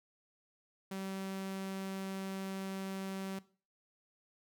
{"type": "tone", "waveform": "sawtooth", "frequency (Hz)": 192.4, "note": "G3", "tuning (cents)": -32, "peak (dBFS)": -35, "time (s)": [0.91, 3.39], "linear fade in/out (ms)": 5, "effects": ["noise-tail reverb RT60 0.4 s tail -18 dB re dry"]}